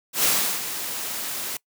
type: noise with ADSR envelope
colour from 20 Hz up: white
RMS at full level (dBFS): -19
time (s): 0.13-1.57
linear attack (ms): 110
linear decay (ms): 360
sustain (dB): -11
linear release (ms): 4
effects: noise-tail reverb RT60 0.1 s tail -23 dB re dry + high-pass 150 Hz 12 dB/octave